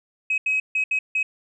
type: tone bursts at uneven times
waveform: sine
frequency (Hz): 2546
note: D#7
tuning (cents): +39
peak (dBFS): -18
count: 5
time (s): 0.3-0.38 / 0.46-0.6 / 0.75-0.84 / 0.91-0.99 / 1.15-1.23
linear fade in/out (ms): 5
effects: tanh soft clip ceiling -15 dBFS